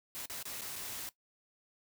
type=noise with dropouts; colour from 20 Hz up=white; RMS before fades=-42 dBFS; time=0.15-1.09 s; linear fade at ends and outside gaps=0 ms; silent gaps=0.257-0.298 / 0.427-0.454 / 0.61-0.617 / 0.757-0.761 s; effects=noise-tail reverb RT60 0.1 s tail -17 dB re dry